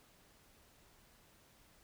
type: silence
effects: pink hiss -66 dBFS RMS until 1.83 s